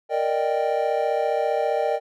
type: chord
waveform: triangle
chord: Eb major seventh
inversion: second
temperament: equal with one note detuned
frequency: 464 / 587.3 / 622.3 / 784 Hz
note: Bb4 / D5 / Eb5 / G5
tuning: -8 / 0 / 0 / 0 cents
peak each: -24 dBFS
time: 0.09-2 s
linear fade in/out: 50 ms
effects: none